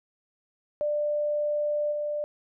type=tone with level steps; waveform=sine; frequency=593 Hz; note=D5; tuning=17 cents sharp; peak=-24 / -27 dBFS; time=0.81-2.24 s; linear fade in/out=0 ms; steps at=1.91 s; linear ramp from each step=20 ms; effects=none